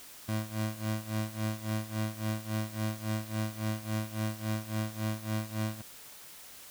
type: tone with tremolo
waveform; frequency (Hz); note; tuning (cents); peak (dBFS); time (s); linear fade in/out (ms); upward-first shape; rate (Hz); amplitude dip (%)
25% pulse; 108.4; A2; -25; -25; 0.28-5.82; 10; sine; 3.6; 85
effects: white hiss -50 dBFS RMS until 6.7 s